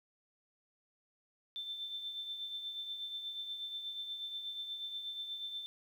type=tone with tremolo; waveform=sine; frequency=3549 Hz; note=A7; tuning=14 cents sharp; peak=-37 dBFS; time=1.56-5.66 s; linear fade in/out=0 ms; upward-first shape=triangle; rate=8.3 Hz; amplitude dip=55%; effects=11-bit